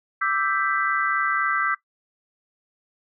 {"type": "chord", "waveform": "sine", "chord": "E minor seventh", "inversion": "third", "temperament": "equal with one note detuned", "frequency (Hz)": [1174.7, 1318.5, 1568, 1988.1], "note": ["D6", "E6", "G6", "B6"], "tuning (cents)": [0, 0, 0, 11], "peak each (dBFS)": [-26, -25, -25, -28], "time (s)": [0.21, 1.75], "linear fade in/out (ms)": 10, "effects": ["noise-tail reverb RT60 0.1 s tail -17 dB re dry"]}